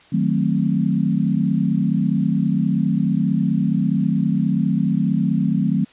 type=chord; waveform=sine; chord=D# diminished seventh; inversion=none; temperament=equal; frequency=155.56 / 185 / 220 / 261.6 Hz; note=D#3 / F#3 / A3 / C4; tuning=0 / 0 / 0 / 0 cents; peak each=-22 / -20 / -21 / -24 dBFS; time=0.12-5.85 s; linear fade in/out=10 ms; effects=white hiss -50 dBFS RMS until 5.92 s + resampled to 8000 Hz